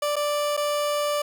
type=tone with dropouts; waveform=30% pulse; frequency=587.3 Hz; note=D5; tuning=in tune; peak=-20 dBFS; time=0.02-1.22 s; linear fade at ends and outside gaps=5 ms; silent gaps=0.158-0.164 / 0.568-0.574 s; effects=none